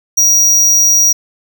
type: tone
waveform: square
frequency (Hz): 5750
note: F8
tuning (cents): +50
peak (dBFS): -7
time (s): 0.17-1.13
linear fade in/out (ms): 10
effects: none